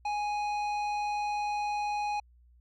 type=tone with tanh clipping; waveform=triangle; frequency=830.6 Hz; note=G#5; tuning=in tune; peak=-31 dBFS; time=0.05-2.2 s; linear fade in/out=5 ms; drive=16 dB; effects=added 60 Hz sine -57 dBFS peak until 2.6 s